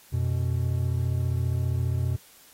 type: tone pair together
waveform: triangle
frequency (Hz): 88.53 / 123.47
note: F2 / B2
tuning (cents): +24 / 0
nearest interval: tritone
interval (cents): 576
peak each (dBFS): -24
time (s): 0.12-2.17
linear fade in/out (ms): 20
effects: white hiss -54 dBFS RMS until 2.53 s + AAC 48 kbps